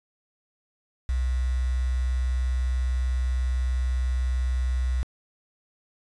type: tone with quantisation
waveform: sine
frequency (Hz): 63.1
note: B1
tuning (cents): +38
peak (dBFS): -22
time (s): 1.09-5.03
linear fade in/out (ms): 0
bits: 7
effects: resampled to 22050 Hz